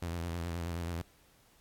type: tone with vibrato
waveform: sawtooth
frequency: 85.1 Hz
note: F2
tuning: 44 cents flat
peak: -31 dBFS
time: 0.02-1.02 s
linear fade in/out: 5 ms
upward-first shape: square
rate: 9.4 Hz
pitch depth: 45 cents each way
effects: pink hiss -65 dBFS RMS until 1.6 s + AAC 64 kbps